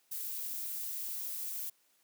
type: noise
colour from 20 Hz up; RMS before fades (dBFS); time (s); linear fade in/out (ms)
violet; -39; 0.11-1.7; 10
effects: white hiss -71 dBFS RMS until 2.03 s + high-pass 200 Hz 12 dB/octave